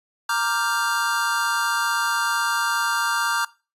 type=chord; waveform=square; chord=G minor seventh; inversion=first; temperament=equal with one note detuned; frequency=932.3 / 1174.7 / 1396.9 / 1572.5 Hz; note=Bb5 / D6 / F6 / G6; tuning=0 / 0 / 0 / +5 cents; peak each=-27 dBFS; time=0.29-3.45 s; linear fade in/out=5 ms; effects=noise-tail reverb RT60 0.3 s tail -20 dB re dry + resampled to 32000 Hz